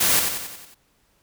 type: noise with echo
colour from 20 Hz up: white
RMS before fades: -19 dBFS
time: 0-0.2 s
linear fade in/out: 10 ms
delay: 91 ms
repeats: 6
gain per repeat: -5 dB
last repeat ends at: 0.746 s
effects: pink hiss -64 dBFS RMS until 1.22 s